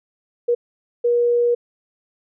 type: tone bursts at uneven times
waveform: sine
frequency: 478.6 Hz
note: A#4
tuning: 46 cents sharp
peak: -14 dBFS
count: 2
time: 0.48-0.55 / 1.04-1.55 s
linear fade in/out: 10 ms
effects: none